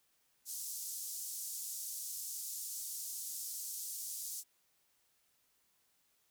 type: band-pass noise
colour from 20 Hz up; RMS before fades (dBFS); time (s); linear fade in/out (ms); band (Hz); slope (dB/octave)
pink; -43; 0.45-4.44; 50; 6000 to 16000; 24
effects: white hiss -75 dBFS RMS until 6.3 s